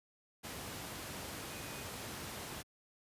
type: tone in noise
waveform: sine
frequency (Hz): 2489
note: D#7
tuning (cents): 0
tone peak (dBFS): -55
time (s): 1.5-1.85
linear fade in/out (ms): 20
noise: pink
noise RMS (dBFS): -44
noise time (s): 0.43-2.63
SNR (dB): -14
effects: high-pass 80 Hz 12 dB/octave + resampled to 32000 Hz

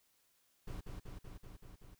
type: noise with echo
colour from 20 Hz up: brown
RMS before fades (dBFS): -43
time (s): 0.67-0.81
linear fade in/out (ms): 10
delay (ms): 190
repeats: 6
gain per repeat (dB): -2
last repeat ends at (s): 1.95
effects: white hiss -74 dBFS RMS until 1.99 s

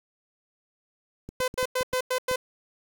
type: clicks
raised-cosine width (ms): 3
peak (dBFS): -25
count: 7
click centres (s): 1.29 / 1.403 / 1.541 / 1.629 / 1.81 / 1.934 / 2.313
type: tone bursts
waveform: sawtooth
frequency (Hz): 509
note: C5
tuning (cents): -48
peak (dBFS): -20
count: 6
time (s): 1.4-2.36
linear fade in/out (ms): 5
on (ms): 80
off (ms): 96
effects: 8-bit

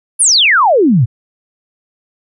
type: exponential sweep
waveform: sine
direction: down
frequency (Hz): 10760 to 103.83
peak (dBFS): -6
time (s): 0.19-1.06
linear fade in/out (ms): 20
effects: none

